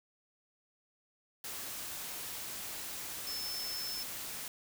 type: tone in noise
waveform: sine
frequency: 5274 Hz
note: E8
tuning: in tune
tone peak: -38 dBFS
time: 3.27-4.03 s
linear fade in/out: 2 ms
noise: white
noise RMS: -42 dBFS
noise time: 1.44-4.48 s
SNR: +1 dB
effects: none